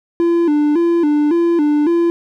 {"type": "tone with vibrato", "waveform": "triangle", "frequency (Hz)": 317.6, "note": "D#4", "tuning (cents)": 36, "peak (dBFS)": -9, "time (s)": [0.2, 2.1], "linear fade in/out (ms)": 0, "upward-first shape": "square", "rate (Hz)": 1.8, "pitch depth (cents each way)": 120, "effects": []}